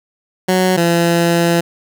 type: tone pair in turn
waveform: 15% pulse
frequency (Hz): 185 / 170.08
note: F#3 / F3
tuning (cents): 0 / -46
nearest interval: minor second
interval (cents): 146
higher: first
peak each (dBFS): -5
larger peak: neither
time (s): 0.48-0.77 / 0.77-1.61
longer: second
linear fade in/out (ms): 10
effects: none